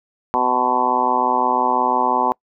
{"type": "harmonic tone with a mistuned harmonic", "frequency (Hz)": 125.8, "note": "B2", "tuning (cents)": 32, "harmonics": [2, 3, 4, 5, 6, 7, 8, 9], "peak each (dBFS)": [-27, -27, -28, -28, -23, -19, -21, -26], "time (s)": [0.34, 2.32], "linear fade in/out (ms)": 0, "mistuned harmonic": 9, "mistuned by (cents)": -45, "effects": ["noise-tail reverb RT60 0.1 s tail -26 dB re dry"]}